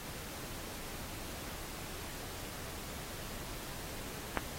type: click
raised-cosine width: 0.5 ms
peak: -15 dBFS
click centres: 4.373 s
effects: pink hiss -45 dBFS RMS until 4.58 s + AAC 48 kbps